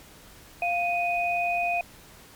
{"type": "tone pair together", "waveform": "sine", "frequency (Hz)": [698.5, 2489], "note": ["F5", "D#7"], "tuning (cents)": [0, 0], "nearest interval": "octave + minor seventh", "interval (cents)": 2200, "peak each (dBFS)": [-25, -27], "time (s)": [0.62, 1.81], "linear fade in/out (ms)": 2, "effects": ["pink hiss -50 dBFS RMS until 2.35 s", "MP3 96 kbps"]}